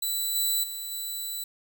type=tone with level steps; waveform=10% pulse; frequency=3976 Hz; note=B7; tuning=11 cents sharp; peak=-19 / -16 / -26 / -24 dBFS; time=0.02-1.44 s; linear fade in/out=5 ms; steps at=0.35 / 0.63 / 0.91 s; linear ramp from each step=10 ms; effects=9-bit